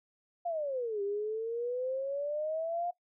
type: exponential two-way sweep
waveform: sine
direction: down then up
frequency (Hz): 710 to 396.7 to 710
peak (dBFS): -31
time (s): 0.45-2.91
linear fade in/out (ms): 10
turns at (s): 1.02
effects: noise-tail reverb RT60 0.1 s tail -18 dB re dry